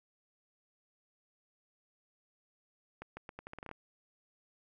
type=accelerating click train; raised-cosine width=0.5 ms; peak=-29 dBFS; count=11; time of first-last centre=3.02-3.713 s; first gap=150 ms; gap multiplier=0.81; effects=none